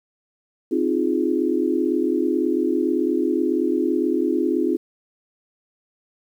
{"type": "chord", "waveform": "sine", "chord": "F minor seventh", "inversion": "second", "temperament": "equal", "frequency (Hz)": [261.6, 311.1, 349.2, 415.3], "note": ["C4", "Eb4", "F4", "Ab4"], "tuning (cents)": [0, 0, 0, 0], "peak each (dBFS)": [-24, -23, -22, -26], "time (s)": [0.71, 4.77], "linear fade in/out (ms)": 10, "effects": ["9-bit"]}